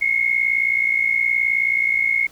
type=tone pair together; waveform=sine; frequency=2139 / 2198 Hz; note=C7 / C#7; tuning=+38 / -15 cents; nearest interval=unison; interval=47 cents; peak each=-19 dBFS; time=0.01-2.27 s; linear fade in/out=10 ms; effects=pink hiss -49 dBFS RMS until 2.31 s